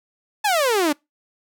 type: exponential sweep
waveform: sawtooth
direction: down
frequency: 880 to 280 Hz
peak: -13 dBFS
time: 0.44-0.93 s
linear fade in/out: 10 ms
effects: noise-tail reverb RT60 0.2 s tail -26 dB re dry